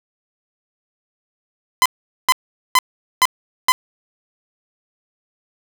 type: tone bursts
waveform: sawtooth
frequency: 1019 Hz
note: C6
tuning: 46 cents flat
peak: -6 dBFS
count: 5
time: 1.82-3.72 s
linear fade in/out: 0 ms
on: 36 ms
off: 430 ms
effects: none